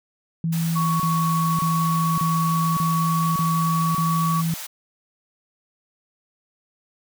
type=tone bursts; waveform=sine; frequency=164.81 Hz; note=E3; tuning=in tune; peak=-20 dBFS; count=7; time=0.44-4.54 s; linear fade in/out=2 ms; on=560 ms; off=30 ms
type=high-pass noise; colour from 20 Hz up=white; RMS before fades=-34 dBFS; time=0.52-4.67 s; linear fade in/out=10 ms; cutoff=560 Hz; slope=48 dB/octave
type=tone with pitch glide; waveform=sine; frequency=1115 to 1130.6 Hz; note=C#6 to C#6; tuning=+10 to +34 cents; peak=-22 dBFS; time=0.75-4.42 s; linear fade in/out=20 ms; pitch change=+24 cents; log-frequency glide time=1.27-4.22 s
effects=none